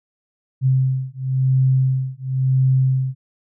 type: beating tone pair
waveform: sine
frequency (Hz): 130.81 / 131.77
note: C3 / C3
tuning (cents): 0 / +13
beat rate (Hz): 0.96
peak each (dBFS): -18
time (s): 0.61-3.15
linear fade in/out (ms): 50
effects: none